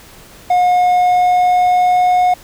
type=tone with pitch glide; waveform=triangle; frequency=720 to 725 Hz; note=F#5 to F#5; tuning=-47 to -35 cents; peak=-7 dBFS; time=0.5-2.34 s; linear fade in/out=5 ms; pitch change=+12 cents; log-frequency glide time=0.73-2.1 s; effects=pink hiss -40 dBFS RMS until 2.43 s